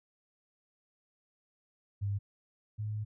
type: tone pair in turn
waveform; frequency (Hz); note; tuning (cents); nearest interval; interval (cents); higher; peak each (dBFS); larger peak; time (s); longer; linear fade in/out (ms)
sine; 100.5 / 106.48; G2 / G#2; +44 / +44; minor second; 100; second; -30 / -33; first; 2.01-2.19 / 2.78-3.05; second; 20
effects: none